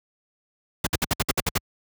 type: noise bursts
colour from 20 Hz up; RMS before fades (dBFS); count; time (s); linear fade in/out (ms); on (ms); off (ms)
pink; -21; 9; 0.84-1.58; 5; 28; 61
effects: high-pass 60 Hz 12 dB/octave